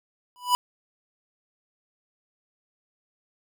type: tone with exponential growth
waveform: square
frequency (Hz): 987.8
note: B5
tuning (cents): 0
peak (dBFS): -15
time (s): 0.36-0.55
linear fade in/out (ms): 0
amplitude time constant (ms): 40
effects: none